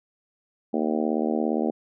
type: harmonic tone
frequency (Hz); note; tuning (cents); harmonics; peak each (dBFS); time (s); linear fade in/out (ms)
77.4; D#2; -9; 3 / 4 / 5 / 6 / 7 / 8 / 9 / 10; -26 / -28 / -30 / -32 / -33 / -34 / -35 / -36; 0.73-1.71; 10
effects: none